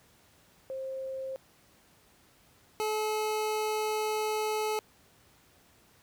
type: tone pair in turn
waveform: sine / 25% pulse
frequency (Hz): 530 / 430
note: C5 / A4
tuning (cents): +22 / -40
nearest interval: major third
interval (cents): 362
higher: first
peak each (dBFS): -34 / -25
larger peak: second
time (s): 0.7-1.36 / 2.8-4.79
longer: second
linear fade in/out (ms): 0
effects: pink hiss -62 dBFS RMS until 6.02 s + high-pass 60 Hz 12 dB/octave